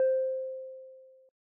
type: tone with exponential decay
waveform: sine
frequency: 523.3 Hz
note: C5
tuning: in tune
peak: -19 dBFS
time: 0-1.29 s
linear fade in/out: 1 ms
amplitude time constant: 280 ms
effects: noise-tail reverb RT60 0.1 s tail -24 dB re dry + tanh soft clip ceiling -19 dBFS

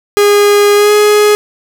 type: tone with pitch glide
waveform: 45% pulse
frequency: 410 to 418.4 Hz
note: G#4 to G#4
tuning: -22 to +13 cents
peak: -5 dBFS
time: 0.17-1.35 s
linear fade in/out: 0 ms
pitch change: +35 cents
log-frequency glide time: 0.75-0.92 s
effects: none

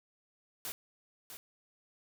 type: noise with echo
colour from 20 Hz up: white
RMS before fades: -40 dBFS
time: 0.65-0.72 s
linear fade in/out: 0 ms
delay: 650 ms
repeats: 1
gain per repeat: -8 dB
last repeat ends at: 1.37 s
effects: none

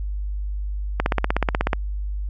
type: click train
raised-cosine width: 0.5 ms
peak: -4 dBFS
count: 13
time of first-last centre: 1-1.732 s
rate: 16.4 Hz
effects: added 50 Hz sine -24 dBFS peak until 2.29 s

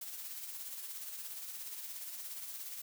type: noise with tremolo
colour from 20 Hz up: blue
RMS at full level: -43 dBFS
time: 0.01-2.82 s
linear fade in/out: 5 ms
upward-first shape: sine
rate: 17 Hz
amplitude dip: 40%
effects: none

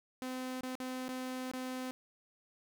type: tone with dropouts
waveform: sawtooth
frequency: 256.4 Hz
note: C4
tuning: 35 cents flat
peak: -34 dBFS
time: 0.22-1.91 s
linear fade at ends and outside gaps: 0 ms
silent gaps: 0.608-0.633 / 0.753-0.801 / 1.083-1.09 / 1.514-1.536 s
effects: none

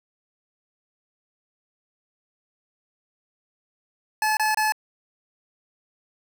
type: tone bursts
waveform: 25% pulse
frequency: 861 Hz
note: A5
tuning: 38 cents flat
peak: -16 dBFS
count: 3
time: 4.22-4.722 s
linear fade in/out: 2 ms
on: 150 ms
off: 26 ms
effects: none

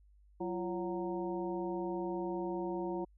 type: harmonic tone with a mistuned harmonic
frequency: 185 Hz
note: F#3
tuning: in tune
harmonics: 1 / 2 / 3 / 4 / 5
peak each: -42 / -36 / -45 / -45 / -44 dBFS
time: 0.4-3.05 s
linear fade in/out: 10 ms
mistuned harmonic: 2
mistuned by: -120 cents
effects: added 50 Hz sine -60 dBFS peak until 3.17 s

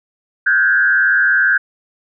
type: tone with frequency modulation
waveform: sine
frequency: 1568 Hz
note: G6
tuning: in tune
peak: -10 dBFS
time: 0.46-1.58 s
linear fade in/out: 10 ms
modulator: 97.5 Hz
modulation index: 1.1
effects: none

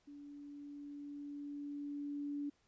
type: tone with level ramp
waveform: sine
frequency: 288.1 Hz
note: D4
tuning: 33 cents flat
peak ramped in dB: -50 to -37 dBFS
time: 0.07-2.5 s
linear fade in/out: 10 ms
effects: pink hiss -75 dBFS RMS until 2.67 s + resampled to 16000 Hz

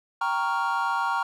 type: chord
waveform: triangle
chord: G half-diminished seventh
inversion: none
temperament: equal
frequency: 784 / 932.3 / 1108.7 / 1396.9 Hz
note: G5 / Bb5 / Db6 / F6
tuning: 0 / 0 / 0 / 0 cents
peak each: -29 / -25 / -27 / -27 dBFS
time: 0.21-1.23 s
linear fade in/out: 5 ms
effects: tanh soft clip ceiling -12 dBFS

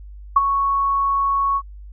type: tone with ADSR envelope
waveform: sine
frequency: 1108.7 Hz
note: C#6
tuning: in tune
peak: -7 dBFS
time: 0.36-1.62 s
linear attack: 7 ms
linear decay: 27 ms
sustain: -9 dB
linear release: 57 ms
effects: added 50 Hz sine -35 dBFS peak until 1.92 s

